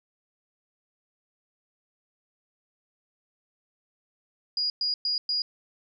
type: tone bursts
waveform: sine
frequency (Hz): 4878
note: D#8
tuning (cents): -35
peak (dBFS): -24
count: 4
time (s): 4.57-5.42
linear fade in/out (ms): 2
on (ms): 130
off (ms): 110
effects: none